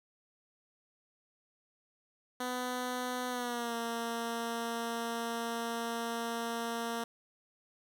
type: tone with pitch glide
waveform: 10% pulse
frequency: 250 to 231.9 Hz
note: B3 to A#3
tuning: +21 to -9 cents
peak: -26 dBFS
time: 2.4-7.04 s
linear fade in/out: 5 ms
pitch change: -130 cents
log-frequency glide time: 3.29-3.75 s
effects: none